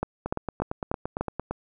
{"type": "two click trains", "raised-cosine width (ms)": 1, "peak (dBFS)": [-15, -12], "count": [12, 5], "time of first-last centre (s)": [[0.26, 1.51], [0.03, 1.21]], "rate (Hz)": [8.8, 3.39], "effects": []}